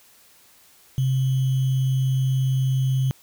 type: tone with sample-and-hold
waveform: sine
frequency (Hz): 131.6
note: C3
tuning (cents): +10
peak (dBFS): -18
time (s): 0.98-3.11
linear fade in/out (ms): 0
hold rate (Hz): 3150
effects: white hiss -54 dBFS RMS until 3.22 s